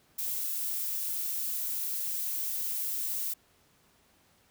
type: noise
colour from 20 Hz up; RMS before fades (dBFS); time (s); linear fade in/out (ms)
violet; -33; 0.18-3.34; 10
effects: pink hiss -65 dBFS RMS until 4.5 s + high-pass 60 Hz 12 dB/octave